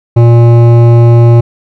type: tone with hard clipping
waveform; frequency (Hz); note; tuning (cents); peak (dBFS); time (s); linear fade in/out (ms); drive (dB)
sine; 117.8; A#2; +19; -3; 0.16-1.41; 10; 13
effects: none